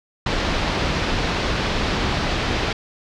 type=low-pass noise; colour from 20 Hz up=pink; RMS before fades=-22 dBFS; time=0.26-2.73 s; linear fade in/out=5 ms; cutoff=4800 Hz; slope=24 dB/octave; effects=none